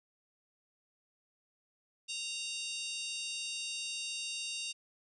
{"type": "harmonic tone with a mistuned harmonic", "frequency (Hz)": 927, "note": "A#5", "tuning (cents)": -10, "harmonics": [3, 4, 5, 6, 7, 8, 9, 10], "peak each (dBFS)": [-41, -43, -45, -47, -48, -49, -50, -51], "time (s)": [2.08, 4.73], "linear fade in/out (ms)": 20, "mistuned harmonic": 7, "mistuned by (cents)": -81, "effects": []}